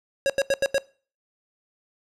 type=tone bursts; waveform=square; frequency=549 Hz; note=C#5; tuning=17 cents flat; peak=-19 dBFS; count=5; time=0.26-0.781 s; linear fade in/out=0 ms; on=37 ms; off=84 ms; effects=noise-tail reverb RT60 0.4 s tail -22 dB re dry + low-pass 9000 Hz 12 dB/octave